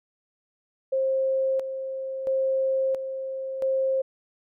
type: tone with tremolo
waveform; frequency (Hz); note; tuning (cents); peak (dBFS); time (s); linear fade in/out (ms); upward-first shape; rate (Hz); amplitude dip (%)
sine; 531; C5; +25; -21; 0.92-4.02; 10; square; 0.74; 60
effects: none

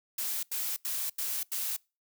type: noise bursts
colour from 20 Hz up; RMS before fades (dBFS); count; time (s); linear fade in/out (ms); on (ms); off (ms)
blue; -33; 5; 0.18-1.766; 5; 250; 84
effects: noise-tail reverb RT60 0.3 s tail -26 dB re dry

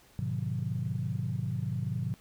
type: chord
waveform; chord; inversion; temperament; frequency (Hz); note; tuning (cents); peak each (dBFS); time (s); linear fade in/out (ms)
sine; G# diminished seventh; none; just; 103.83 / 124.59 / 149.51 / 179.41; G#2 / B2 / D3 / F3; 0 / +16 / +31 / +47; -35 / -33 / -36 / -37; 0.19-2.14; 0
effects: tanh soft clip ceiling -20 dBFS + pink hiss -60 dBFS RMS until 2.2 s

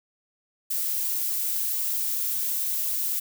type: noise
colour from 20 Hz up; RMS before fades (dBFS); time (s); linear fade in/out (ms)
violet; -27; 0.7-3.2; 10
effects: none

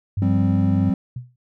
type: tone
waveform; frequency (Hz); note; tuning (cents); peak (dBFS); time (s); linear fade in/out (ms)
sine; 99.4; G2; +25; -19; 0.17-0.9; 5
type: chord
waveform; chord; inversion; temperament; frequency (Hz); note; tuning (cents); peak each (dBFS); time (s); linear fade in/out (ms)
triangle; F suspended second; none; equal; 174.61 / 196 / 261.6; F3 / G3 / C4; 0 / 0 / 0; -22 / -19 / -20; 0.22-0.94; 2
type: tone with exponential decay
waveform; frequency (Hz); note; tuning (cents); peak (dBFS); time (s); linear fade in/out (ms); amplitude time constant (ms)
sine; 123.47; B2; 0; -24; 1.16-1.36; 5; 43
effects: none

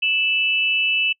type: tone pair together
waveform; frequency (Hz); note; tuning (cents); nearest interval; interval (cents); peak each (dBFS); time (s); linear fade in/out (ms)
sine; 2634 / 2957; E7 / F#7; -2 / -2; major second; 200; -18 / -22; 0.02-1.13; 10
effects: noise-tail reverb RT60 0.1 s tail -26 dB re dry

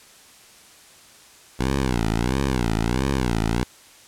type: tone with vibrato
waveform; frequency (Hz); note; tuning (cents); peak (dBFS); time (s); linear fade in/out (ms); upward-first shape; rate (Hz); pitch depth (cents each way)
10% pulse; 61.1; B1; -18; -12; 1.59-3.64; 10; sine; 1.5; 200
effects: white hiss -49 dBFS RMS until 4.07 s + low-pass 10000 Hz 12 dB/octave

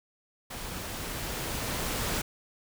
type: noise with level ramp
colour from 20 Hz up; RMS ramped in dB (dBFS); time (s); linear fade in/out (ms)
pink; -39 to -30; 0.5-2.22; 10
effects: none

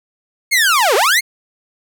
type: linear two-way sweep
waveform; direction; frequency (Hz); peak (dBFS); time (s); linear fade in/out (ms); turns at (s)
sawtooth; down then up; 2217 to 370 to 2217; -7; 0.51-1.21; 20; 0.95
effects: none

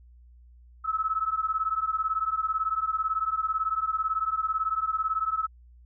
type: beating tone pair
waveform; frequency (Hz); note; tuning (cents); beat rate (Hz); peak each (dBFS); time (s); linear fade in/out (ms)
sine; 1290 / 1308; E6 / E6; -38 / -14; 18; -28 / -28; 0.84-5.47; 20
effects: added 60 Hz sine -50 dBFS peak until 5.85 s

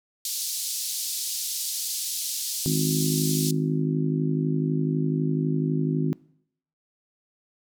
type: band-pass noise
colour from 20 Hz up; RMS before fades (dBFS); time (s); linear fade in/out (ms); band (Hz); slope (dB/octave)
pink; -30; 0.25-3.51; 2; 4200 to 15000; 24
type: harmonic tone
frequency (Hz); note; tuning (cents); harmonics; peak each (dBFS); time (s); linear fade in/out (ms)
52; G#1; +3; 3 / 4 / 5 / 6 / 7; -24 / -34 / -27 / -35 / -32; 2.66-6.13; 0
effects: noise-tail reverb RT60 0.7 s tail -23 dB re dry

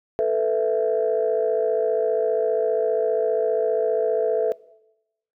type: chord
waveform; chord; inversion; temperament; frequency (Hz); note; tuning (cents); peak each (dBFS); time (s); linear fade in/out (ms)
sine; A suspended second; none; just; 440 / 495 / 660; A4 / B4 / E5; 0 / +4 / +2; -21 / -23 / -22; 0.19-4.52; 0
effects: noise-tail reverb RT60 0.9 s tail -21 dB re dry + tanh soft clip ceiling -11 dBFS

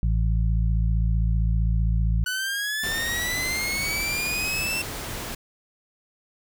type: harmonic tone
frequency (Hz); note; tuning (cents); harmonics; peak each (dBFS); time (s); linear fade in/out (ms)
55.4; A1; +13; 1 / 2 / 3; -20 / -26 / -30; 0.03-2.24; 0
type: linear sweep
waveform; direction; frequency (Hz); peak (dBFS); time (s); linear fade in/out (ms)
sawtooth; up; 1480 to 2700; -22; 2.26-4.82; 5
type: noise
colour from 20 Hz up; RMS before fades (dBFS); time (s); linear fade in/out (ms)
pink; -33; 2.83-5.35; 5
effects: none

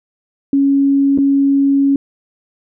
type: tone with dropouts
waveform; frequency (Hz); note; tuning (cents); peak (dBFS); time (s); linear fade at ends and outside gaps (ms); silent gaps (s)
sine; 277.2; C#4; 0; -9; 0.53-1.96; 2; 1.177-1.185
effects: none

